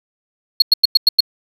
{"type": "tone bursts", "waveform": "triangle", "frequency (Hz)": 4317, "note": "C#8", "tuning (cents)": -47, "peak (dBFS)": -4, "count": 6, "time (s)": [0.6, 1.206], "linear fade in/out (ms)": 5, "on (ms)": 21, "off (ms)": 96, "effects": []}